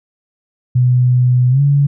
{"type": "tone with pitch glide", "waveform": "sine", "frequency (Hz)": [125, 141.94], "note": ["B2", "C#3"], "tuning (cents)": [21, 41], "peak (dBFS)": -8, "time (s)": [0.75, 1.87], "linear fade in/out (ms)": 10, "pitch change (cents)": 220, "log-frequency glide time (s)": [1.5, 1.61], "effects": []}